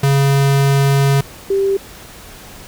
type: tone pair in turn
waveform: square / sine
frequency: 138.59 / 392 Hz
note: C#3 / G4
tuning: 0 / 0 cents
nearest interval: octave + tritone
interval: 1800 cents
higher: second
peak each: -11 / -12 dBFS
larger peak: first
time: 0.03-1.21 / 1.5-1.77 s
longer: first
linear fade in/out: 5 ms
effects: pink hiss -37 dBFS RMS until 2.67 s